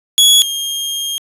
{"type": "tone pair in turn", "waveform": "sawtooth", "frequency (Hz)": [3360, 3223], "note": ["G#7", "G7"], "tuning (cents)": [19, 47], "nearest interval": "minor second", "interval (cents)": 72, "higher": "first", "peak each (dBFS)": [-3, -15], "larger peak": "first", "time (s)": [[0.18, 0.42], [0.42, 1.18]], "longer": "second", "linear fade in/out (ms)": 0, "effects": ["resampled to 32000 Hz"]}